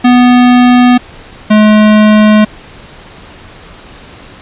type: tone pair in turn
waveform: square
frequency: 246.9 / 213.1 Hz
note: B3 / G#3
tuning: 0 / +45 cents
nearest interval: minor third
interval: 255 cents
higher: first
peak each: -3 dBFS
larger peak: neither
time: 0.04-0.98 / 1.5-2.45 s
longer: second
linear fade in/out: 10 ms
effects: pink hiss -33 dBFS RMS until 4.41 s + resampled to 8000 Hz